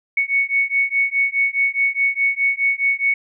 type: beating tone pair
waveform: sine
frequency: 2217 / 2221.8 Hz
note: C#7 / C#7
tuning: 0 / +3 cents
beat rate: 4.8 Hz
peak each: -19 dBFS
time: 0.17-3.14 s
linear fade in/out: 5 ms
effects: none